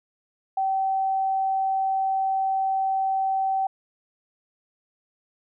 sine tone, 770 Hz, G5, 31 cents flat, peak -21 dBFS, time 0.57-3.67 s, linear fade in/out 5 ms, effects none

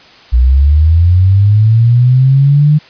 sine linear sweep, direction up, 58.6 to 152.4 Hz, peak -4 dBFS, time 0.32-2.79 s, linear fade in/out 20 ms, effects white hiss -39 dBFS RMS until 2.89 s + resampled to 11025 Hz

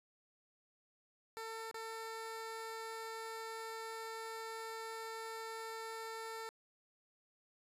15% pulse tone with dropouts, 448.5 Hz, A4, 33 cents sharp, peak -37 dBFS, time 1.37-6.49 s, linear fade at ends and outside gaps 0 ms, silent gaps 1.713-1.743 s, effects resampled to 32000 Hz

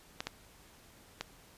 clicks, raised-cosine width 0.2 ms, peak -18 dBFS, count 3, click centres 0.205 / 0.27 / 1.21 s, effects pink hiss -59 dBFS RMS until 1.57 s + resampled to 32000 Hz

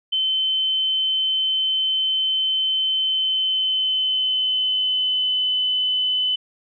sine tone with pitch glide, 3070 to 3019 Hz, G7 to F#7, -37 to +34 cents, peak -18 dBFS, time 0.12-6.36 s, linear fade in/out 10 ms, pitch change -29 cents, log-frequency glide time 2.99-5.48 s, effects none

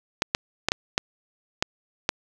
clicks, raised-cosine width 0.2 ms, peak -3 dBFS, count 7, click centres 0.221 / 0.349 / 0.686 / 0.719 / 0.979 / 1.625 / 2.091 s, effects none

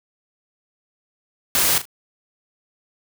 white noise with echo, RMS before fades -18 dBFS, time 1.55-1.78 s, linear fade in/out 0 ms, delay 37 ms, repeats 2, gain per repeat -12 dB, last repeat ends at 1.854 s, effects none

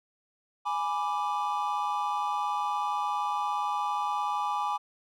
triangle chord, G# diminished, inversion none, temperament equal, 830.6 / 987.8 / 1174.7 Hz, G#5 / B5 / D6, 0 / 0 / 0 cents, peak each -29 / -31 / -30 dBFS, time 0.65-4.78 s, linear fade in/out 20 ms, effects none

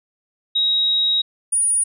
sine tone pair in turn, 3805 / 9605 Hz, A#7 / D9, +35 / +38 cents, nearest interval octave + major third, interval 1603 cents, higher second, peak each -15 dBFS, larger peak neither, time 0.55-1.22 / 1.52-1.84 s, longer first, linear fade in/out 10 ms, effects none

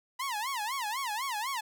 sawtooth tone with vibrato, 961 Hz, B5, 48 cents flat, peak -28 dBFS, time 0.19-1.61 s, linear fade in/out 10 ms, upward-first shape sine, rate 4 Hz, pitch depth 260 cents each way, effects none

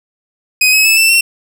sawtooth tone with pitch steps, 2511 / 2561 / 2612 / 2663 / 2716 Hz, D#7 / D#7 / E7 / E7 / F7, +15 / +49 / -17 / +17 / -49 cents, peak -4 dBFS, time 0.61-1.21 s, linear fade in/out 5 ms, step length 120 ms, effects none

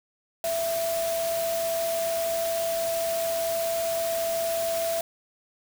sine tone in noise, 666 Hz, E5, 18 cents sharp, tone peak -25 dBFS, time 0.44-5.01 s, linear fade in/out 2 ms, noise white, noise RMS -34 dBFS, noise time 0.44-5.01 s, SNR +6 dB, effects none

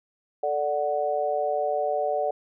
sine chord, D major, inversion second, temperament equal, 440 / 587.3 / 740 Hz, A4 / D5 / F#5, 0 / 0 / 0 cents, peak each -30 / -26 / -27 dBFS, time 0.43-2.31 s, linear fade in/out 5 ms, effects none

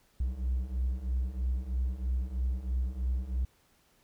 triangle beating tone pair, 61.2 / 64.3 Hz, B1 / C2, -15 / -30 cents, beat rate 3.1 Hz, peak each -31 / -28 dBFS, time 0.2-3.45 s, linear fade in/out 5 ms, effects tanh soft clip ceiling -21 dBFS + pink hiss -67 dBFS RMS until 4.03 s

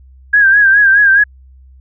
sine tone with vibrato, 1618 Hz, G#6, 46 cents flat, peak -5 dBFS, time 0.33-1.24 s, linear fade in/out 10 ms, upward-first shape sine, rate 4.8 Hz, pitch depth 68 cents each way, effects added 65 Hz sine -38 dBFS peak until 1.8 s

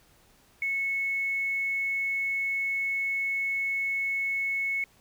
sine tone with quantisation, 2200 Hz, C#7, 14 cents flat, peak -26 dBFS, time 0.62-4.84 s, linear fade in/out 2 ms, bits 9, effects pink hiss -61 dBFS RMS until 5 s

